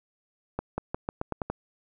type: accelerating click train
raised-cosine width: 1 ms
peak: -15 dBFS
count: 8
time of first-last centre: 0.59-1.5 s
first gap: 190 ms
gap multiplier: 0.87
effects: none